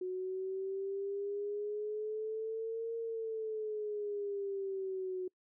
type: exponential two-way sweep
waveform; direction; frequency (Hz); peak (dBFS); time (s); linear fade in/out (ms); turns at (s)
sine; up then down; 366.2 to 460 to 366.2; -35; 0.01-5.28; 5; 2.96
effects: noise-tail reverb RT60 0.1 s tail -26 dB re dry